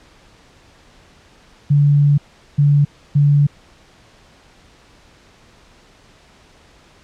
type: tone bursts at uneven times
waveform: sine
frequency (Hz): 144.3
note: D3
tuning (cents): -30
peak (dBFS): -9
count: 3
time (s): 1.7-2.18 / 2.58-2.85 / 3.15-3.47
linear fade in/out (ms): 10
effects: pink hiss -49 dBFS RMS until 7.03 s + low-pass 6000 Hz 12 dB/octave